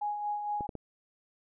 sine tone with tremolo, 830.6 Hz, G#5, in tune, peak -29 dBFS, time 0.01-0.67 s, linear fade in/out 10 ms, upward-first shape sine, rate 4.3 Hz, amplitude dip 45%
clicks, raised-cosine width 2 ms, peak -25 dBFS, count 3, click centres 0.608 / 0.692 / 0.753 s
effects none

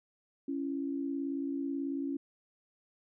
sine tone pair together, 276.7 / 335 Hz, C#4 / E4, -3 / +28 cents, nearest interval minor third, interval 331 cents, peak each -33 / -39 dBFS, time 0.48-2.17 s, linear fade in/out 5 ms, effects none

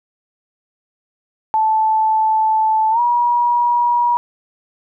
sine tone with pitch glide, 875 to 959.7 Hz, A5 to B5, -10 to -50 cents, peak -12 dBFS, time 1.54-4.17 s, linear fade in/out 0 ms, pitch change +160 cents, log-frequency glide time 2.91-3 s, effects none

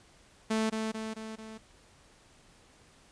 sawtooth tone with echo, 220 Hz, A3, in tune, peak -23 dBFS, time 0.5-0.7 s, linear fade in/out 10 ms, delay 220 ms, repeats 4, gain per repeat -4 dB, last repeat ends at 1.58 s, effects pink hiss -60 dBFS RMS until 3.11 s + resampled to 22050 Hz

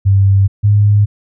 sine tone pair in turn, 98 / 103.31 Hz, G2 / G#2, 0 / -9 cents, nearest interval minor second, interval 91 cents, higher second, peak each -6 dBFS, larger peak neither, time 0.05-0.48 / 0.63-1.06 s, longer neither, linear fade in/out 20 ms, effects none

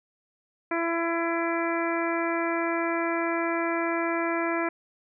harmonic tone, 335.2 Hz, E4, 29 cents sharp, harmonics 1 / 2 / 3 / 4 / 5 / 6 / 7, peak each -28 / -31 / -33 / -34 / -35 / -36 / -36 dBFS, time 0.71-4.69 s, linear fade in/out 5 ms, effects none

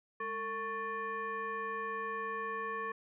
sine tone with frequency modulation, 1108.7 Hz, C#6, in tune, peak -35 dBFS, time 0.2-2.92 s, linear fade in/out 5 ms, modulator 657 Hz, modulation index 1.1, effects none

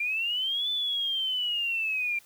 sine linear two-way sweep, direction up then down, 2363 to 3518 to 2363 Hz, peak -26 dBFS, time 0-2.19 s, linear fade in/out 5 ms, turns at 0.7 s, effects white hiss -57 dBFS RMS until 2.25 s

